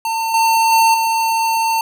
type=tone with level steps; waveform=square; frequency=902 Hz; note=A5; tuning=43 cents sharp; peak=-18 / -12 / -10 / -15 dBFS; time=0.05-1.81 s; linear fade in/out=2 ms; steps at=0.34 / 0.72 / 0.94 s; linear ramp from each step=2 ms; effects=none